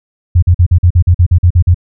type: tone bursts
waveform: sine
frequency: 87.9 Hz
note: F2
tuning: 12 cents sharp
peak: -3 dBFS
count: 12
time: 0.35-1.745 s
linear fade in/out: 10 ms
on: 75 ms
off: 45 ms
effects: none